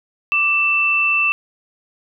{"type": "tone pair together", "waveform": "sine", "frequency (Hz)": [1174.7, 2665], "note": ["D6", "E7"], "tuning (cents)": [0, 18], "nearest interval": "octave + major second", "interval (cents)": 1418, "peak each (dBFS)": [-24, -14], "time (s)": [0.32, 1.32], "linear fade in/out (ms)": 0, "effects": []}